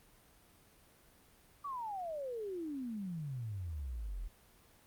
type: exponential sweep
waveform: sine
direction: down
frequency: 1174.7 to 39 Hz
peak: -38 dBFS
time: 1.64-4.28 s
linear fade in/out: 10 ms
effects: pink hiss -64 dBFS RMS until 4.86 s + Opus 32 kbps